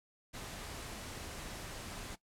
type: noise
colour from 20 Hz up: pink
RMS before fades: -45 dBFS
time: 0.33-2.16 s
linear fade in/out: 20 ms
effects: noise-tail reverb RT60 0.1 s tail -17 dB re dry + low-pass 11000 Hz 12 dB/octave